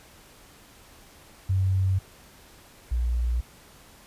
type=tone pair in turn; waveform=sine; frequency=94.8 / 59.72 Hz; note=F#2 / A#1; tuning=+43 / +43 cents; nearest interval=minor sixth; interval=800 cents; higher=first; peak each=-20 / -22 dBFS; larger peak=first; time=1.49-1.99 / 2.91-3.41 s; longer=neither; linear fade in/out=10 ms; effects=pink hiss -52 dBFS RMS until 4.06 s + resampled to 32000 Hz